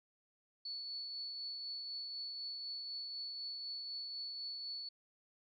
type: tone with tremolo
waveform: sine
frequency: 4435 Hz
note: C#8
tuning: in tune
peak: -40 dBFS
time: 0.65-4.89 s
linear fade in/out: 5 ms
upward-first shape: triangle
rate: 4 Hz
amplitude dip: 30%
effects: none